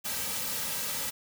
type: noise with comb filter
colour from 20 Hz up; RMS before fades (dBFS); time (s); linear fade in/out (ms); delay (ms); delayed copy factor
white; -33; 0.04-1.11; 20; 2.8; -0.85
effects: none